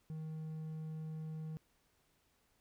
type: tone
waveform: triangle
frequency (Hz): 157.4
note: D#3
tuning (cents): +20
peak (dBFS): -39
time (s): 0.1-1.57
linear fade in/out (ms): 0
effects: pink hiss -75 dBFS RMS until 2.6 s